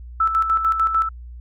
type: tone with tremolo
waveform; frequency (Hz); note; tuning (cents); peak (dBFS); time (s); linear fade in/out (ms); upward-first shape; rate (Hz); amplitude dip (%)
sine; 1318.5; E6; 0; -14; 0.2-1.09; 5; square; 6.7; 55
effects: added 60 Hz sine -34 dBFS peak until 1.4 s